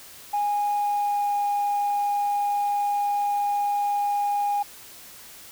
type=tone with pitch glide; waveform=sine; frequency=823 to 816.8 Hz; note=G#5 to G#5; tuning=-16 to -29 cents; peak=-20 dBFS; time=0.33-4.63 s; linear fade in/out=10 ms; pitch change=-13 cents; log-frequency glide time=0.74-1.37 s; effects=tanh soft clip ceiling -18 dBFS + white hiss -45 dBFS RMS until 5.51 s